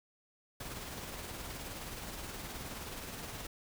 pink noise with tremolo, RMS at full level -42 dBFS, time 0.6-3.47 s, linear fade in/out 5 ms, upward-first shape triangle, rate 19 Hz, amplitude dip 40%, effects none

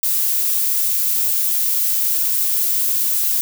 violet noise, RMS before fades -18 dBFS, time 0.03-3.41 s, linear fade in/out 0 ms, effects none

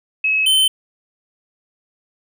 sine / square tone pair in turn, 2571 / 3074 Hz, E7 / G7, -44 / -35 cents, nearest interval minor third, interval 309 cents, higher second, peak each -14 / -12 dBFS, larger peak second, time 0.24-0.46 / 0.46-0.68 s, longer neither, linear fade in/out 5 ms, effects none

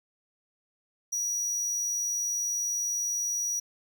square tone, 5800 Hz, F#8, 35 cents flat, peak -28 dBFS, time 1.12-3.6 s, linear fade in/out 10 ms, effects none

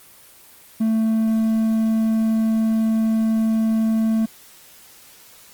triangle tone, 222 Hz, A3, 16 cents sharp, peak -14 dBFS, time 0.8-4.26 s, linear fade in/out 10 ms, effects white hiss -47 dBFS RMS until 5.53 s + Opus 24 kbps

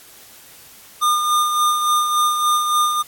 square tone with tremolo, 1211 Hz, D#6, 47 cents flat, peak -14 dBFS, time 1.01-3.03 s, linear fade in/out 20 ms, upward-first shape sine, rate 3.5 Hz, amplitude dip 45%, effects white hiss -44 dBFS RMS until 3.07 s + AAC 64 kbps

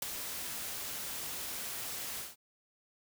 white noise with ADSR envelope, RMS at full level -32 dBFS, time 0.02-2.36 s, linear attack 4 ms, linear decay 10 ms, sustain -8 dB, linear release 170 ms, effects none

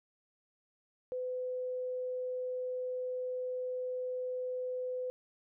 sine tone, 505 Hz, B4, 39 cents sharp, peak -34 dBFS, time 1.12-5.1 s, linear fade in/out 0 ms, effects none

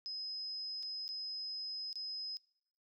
sine tone with dropouts, 5070 Hz, D#8, 32 cents sharp, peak -39 dBFS, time 0.06-2.37 s, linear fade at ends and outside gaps 0 ms, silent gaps 0.827-0.831 / 1.08-1.09 / 1.929-1.956 s, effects noise-tail reverb RT60 0.7 s tail -22 dB re dry

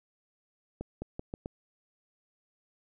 accelerating click train, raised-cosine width 2 ms, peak -23 dBFS, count 5, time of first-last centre 0.81-1.459 s, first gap 210 ms, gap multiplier 0.83, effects none

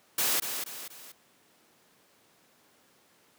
white noise with echo, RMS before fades -27 dBFS, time 0.18-0.4 s, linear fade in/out 5 ms, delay 240 ms, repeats 3, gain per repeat -7 dB, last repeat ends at 1.12 s, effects pink hiss -63 dBFS RMS until 3.38 s + high-pass 200 Hz 12 dB/octave

